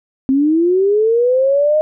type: linear sweep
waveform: sine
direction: up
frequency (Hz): 260 to 622.3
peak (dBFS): -10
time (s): 0.29-1.81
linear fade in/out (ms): 0
effects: none